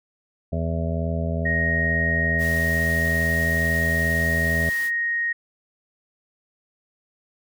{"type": "harmonic tone", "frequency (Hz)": 82.3, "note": "E2", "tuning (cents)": -2, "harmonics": [1, 2, 3, 5, 6, 7, 8], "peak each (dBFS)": [-25, -27, -32, -36, -40, -34, -32], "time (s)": [0.52, 4.7], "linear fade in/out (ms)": 10}
{"type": "tone", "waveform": "sine", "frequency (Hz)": 1870, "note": "A#6", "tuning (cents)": 5, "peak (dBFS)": -21, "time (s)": [1.45, 5.33], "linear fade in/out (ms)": 10}
{"type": "noise", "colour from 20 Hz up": "white", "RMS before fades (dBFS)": -38, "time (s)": [2.38, 4.91], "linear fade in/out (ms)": 50}
{"effects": []}